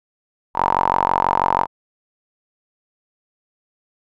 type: tone with band-pass filter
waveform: sawtooth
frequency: 46.16 Hz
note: F#1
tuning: 3 cents flat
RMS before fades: -18 dBFS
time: 0.54-1.67 s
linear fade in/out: 50 ms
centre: 930 Hz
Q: 8.3
effects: none